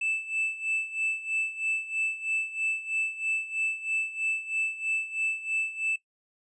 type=tone with tremolo; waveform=triangle; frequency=2637 Hz; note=E7; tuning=in tune; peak=-23 dBFS; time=0.01-5.96 s; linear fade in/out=5 ms; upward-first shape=sine; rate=3.1 Hz; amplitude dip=80%; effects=noise-tail reverb RT60 0.1 s tail -17 dB re dry + resampled to 24000 Hz